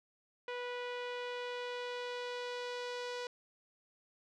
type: tone with low-pass filter sweep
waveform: sawtooth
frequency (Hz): 490.4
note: B4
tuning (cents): -12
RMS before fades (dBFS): -41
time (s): 0.48-3.27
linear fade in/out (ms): 2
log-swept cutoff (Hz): 2800 to 4900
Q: 1.5
effects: none